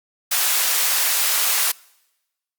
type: high-pass noise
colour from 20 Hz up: white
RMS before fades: -19 dBFS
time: 0.31-1.72 s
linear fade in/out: 10 ms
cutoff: 780 Hz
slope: 12 dB/octave
effects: noise-tail reverb RT60 1.0 s tail -25 dB re dry + Opus 48 kbps